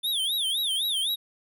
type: tone with vibrato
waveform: square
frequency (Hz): 3458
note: A7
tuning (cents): -31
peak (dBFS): -25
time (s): 0.03-1.16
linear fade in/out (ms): 20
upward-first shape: sine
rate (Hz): 3.9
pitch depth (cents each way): 200
effects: none